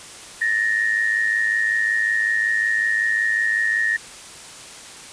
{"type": "tone pair together", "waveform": "sine", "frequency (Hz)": [1760, 1865.4], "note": ["A6", "A#6"], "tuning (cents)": [0, 1], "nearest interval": "minor second", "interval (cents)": 101, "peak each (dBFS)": [-22, -19], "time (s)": [0.41, 3.97], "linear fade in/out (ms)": 10, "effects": ["white hiss -39 dBFS RMS until 5.12 s", "resampled to 22050 Hz"]}